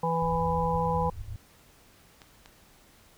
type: harmonic tone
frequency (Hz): 165.6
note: E3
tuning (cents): +8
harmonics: 1 / 3 / 5 / 6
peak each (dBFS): -30 / -30 / -30 / -30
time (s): 0.03-1.1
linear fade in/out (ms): 5
type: low-pass noise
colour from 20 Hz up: white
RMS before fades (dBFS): -37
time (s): 0.22-1.36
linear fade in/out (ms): 2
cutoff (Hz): 110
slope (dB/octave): 96
type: clicks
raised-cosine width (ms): 0.2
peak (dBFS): -30 / -30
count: 2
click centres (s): 2.218 / 2.459
effects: pink hiss -58 dBFS RMS until 3.17 s